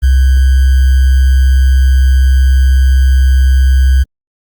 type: tone with sample-and-hold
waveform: sine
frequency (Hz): 65.41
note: C2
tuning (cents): 0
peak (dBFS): -4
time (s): 0.02-4.04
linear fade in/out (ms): 20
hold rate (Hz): 1575
effects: Opus 32 kbps